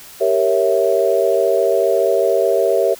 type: chord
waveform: sine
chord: G diminished seventh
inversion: none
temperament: equal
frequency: 392 / 466.2 / 554.4 / 659.3 Hz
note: G4 / Bb4 / Db5 / Fb5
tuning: 0 / 0 / 0 / 0 cents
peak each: -18 dBFS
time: 0.2-2.95 s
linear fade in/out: 20 ms
effects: white hiss -39 dBFS RMS until 2.99 s